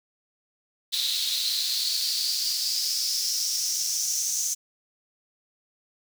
pink noise with high-pass filter sweep, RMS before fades -27 dBFS, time 0.92-4.55 s, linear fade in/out 20 ms, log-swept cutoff 3800 to 6300 Hz, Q 6.3, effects none

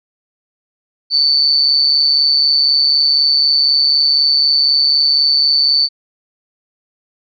sine tone with amplitude modulation, 4519 Hz, C#8, 33 cents sharp, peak -6 dBFS, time 1.1-5.89 s, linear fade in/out 50 ms, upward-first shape sine, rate 144 Hz, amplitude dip 75%, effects none

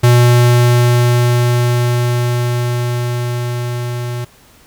square tone with level ramp, 121.4 Hz, B2, 29 cents flat, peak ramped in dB -6 to -20 dBFS, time 0.03-4.25 s, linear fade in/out 10 ms, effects pink hiss -46 dBFS RMS until 4.66 s

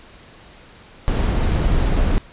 brown noise, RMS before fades -17 dBFS, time 1.08-2.18 s, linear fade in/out 0 ms, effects pink hiss -45 dBFS RMS until 2.32 s + resampled to 8000 Hz

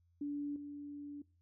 sine tone with level steps, 289 Hz, D4, 28 cents flat, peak -36 / -43 dBFS, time 0.21-1.22 s, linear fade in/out 5 ms, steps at 0.56 s, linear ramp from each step 2 ms, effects noise-tail reverb RT60 0.3 s tail -22 dB re dry + added 86 Hz sine -69 dBFS peak until 1.41 s

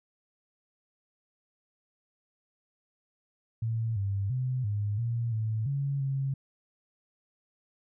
sine tone with pitch steps, 113.3 / 99 / 127.8 / 103.3 / 117.1 / 109.9 / 139.5 / 136 Hz, A#2 / G2 / C3 / G#2 / A#2 / A2 / C#3 / C#3, -49 / +18 / -40 / -9 / +8 / -2 / +11 / -33 cents, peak -27 dBFS, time 3.62-6.34 s, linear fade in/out 5 ms, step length 340 ms, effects none

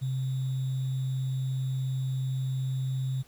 sine tone with sample-and-hold, 131.4 Hz, C3, 8 cents sharp, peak -27 dBFS, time 0.01-3.23 s, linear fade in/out 20 ms, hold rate 3675 Hz, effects pink hiss -59 dBFS RMS until 3.27 s

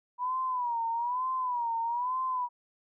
sine tone with vibrato, 974 Hz, B5, 24 cents flat, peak -28 dBFS, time 0.18-2.49 s, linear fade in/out 50 ms, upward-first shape sine, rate 1.1 Hz, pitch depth 110 cents each way, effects none

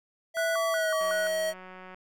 square tone with pitch glide, 659.3 to 635.7 Hz, E5 to D#5, 0 to +37 cents, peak -27 dBFS, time 0.34-1.54 s, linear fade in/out 50 ms, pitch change -63 cents, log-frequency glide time 0.69-0.9 s
sine tone with vibrato, 1295 Hz, E6, 31 cents flat, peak -30 dBFS, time 0.37-1.27 s, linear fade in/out 0 ms, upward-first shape square, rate 2.7 Hz, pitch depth 220 cents each way
click train, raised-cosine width 0.5 ms, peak -31 dBFS, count 174, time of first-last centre 1.01-1.945 s, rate 185 Hz
effects none

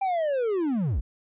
triangle linear sweep, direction down, 796 to 39.72 Hz, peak -21 dBFS, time 0.01-1.01 s, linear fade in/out 10 ms, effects resampled to 8000 Hz

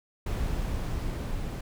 brown noise with level ramp, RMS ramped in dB -29 to -33 dBFS, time 0.26-1.61 s, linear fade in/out 5 ms, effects none

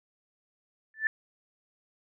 sine tone with exponential growth, 1760 Hz, A6, in tune, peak -19 dBFS, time 0.94-1.07 s, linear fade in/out 1 ms, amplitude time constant 28 ms, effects none

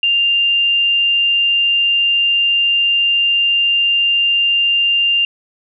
sine tone, 2794 Hz, F7, in tune, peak -11 dBFS, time 0.03-5.25 s, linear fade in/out 2 ms, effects none

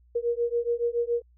sine beating tone pair, 469.9 / 477 Hz, A#4 / A#4, +14 / +40 cents, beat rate 7.1 Hz, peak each -27 dBFS, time 0.15-1.22 s, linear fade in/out 10 ms, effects added 60 Hz sine -56 dBFS peak until 1.37 s

